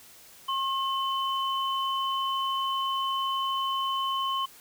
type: tone pair together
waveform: sine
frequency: 1075 / 3036 Hz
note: C6 / F#7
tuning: +47 / +44 cents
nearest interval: octave + tritone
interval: 1797 cents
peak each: -27 / -32 dBFS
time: 0.48-4.46 s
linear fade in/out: 10 ms
effects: white hiss -52 dBFS RMS until 4.6 s